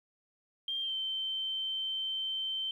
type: tone with pitch glide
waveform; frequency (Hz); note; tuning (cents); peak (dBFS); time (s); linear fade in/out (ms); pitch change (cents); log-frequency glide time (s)
sine; 3183 to 3105; G7 to G7; +26 to -17; -32; 0.68-2.71; 2; -43; 0.8-0.94
effects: 11-bit